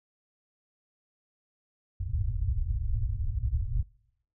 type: low-pass noise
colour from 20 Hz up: pink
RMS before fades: -29 dBFS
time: 2-3.83 s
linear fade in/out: 5 ms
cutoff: 120 Hz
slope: 96 dB/octave
effects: noise-tail reverb RT60 0.8 s tail -25 dB re dry